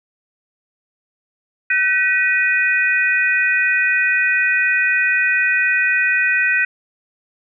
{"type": "tone cluster", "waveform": "sine", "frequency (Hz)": [1516, 1923, 2480], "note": ["F#6", "B6", "D#7"], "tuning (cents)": [42, -47, -6], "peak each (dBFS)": -18, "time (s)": [1.7, 6.65], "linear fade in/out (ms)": 5, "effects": []}